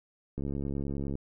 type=click train; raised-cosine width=3 ms; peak=-22 dBFS; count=55; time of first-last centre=0.38-1.154 s; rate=69.8 Hz; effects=none